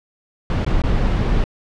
brown noise with dropouts, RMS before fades -17 dBFS, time 0.5-1.44 s, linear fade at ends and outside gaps 1 ms, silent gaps 0.648-0.664 / 0.819-0.837 s, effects low-pass 4000 Hz 12 dB/octave

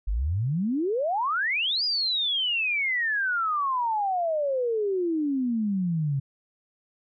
sine exponential two-way sweep, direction up then down, 45.04 to 4988 to 133.7 Hz, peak -23 dBFS, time 0.07-6.2 s, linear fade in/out 10 ms, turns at 1.84 s, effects none

